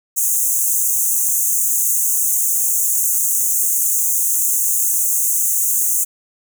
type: high-pass noise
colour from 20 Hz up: pink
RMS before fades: -17 dBFS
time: 0.16-6.05 s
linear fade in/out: 20 ms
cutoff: 6300 Hz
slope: 96 dB/octave
effects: none